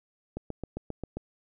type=click train; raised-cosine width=2 ms; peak=-21 dBFS; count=7; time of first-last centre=0.37-1.17 s; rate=7.5 Hz; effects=none